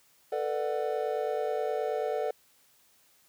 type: chord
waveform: triangle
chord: B minor seventh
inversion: third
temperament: just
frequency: 444.5 / 493.9 / 592.7 / 740.8 Hz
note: A4 / B4 / D5 / F#5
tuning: +18 / 0 / +16 / +2 cents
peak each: -30 / -33 / -32 / -33 dBFS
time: 0.32-2.31 s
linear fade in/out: 5 ms
effects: white hiss -64 dBFS RMS until 3.28 s + high-pass 60 Hz 12 dB/octave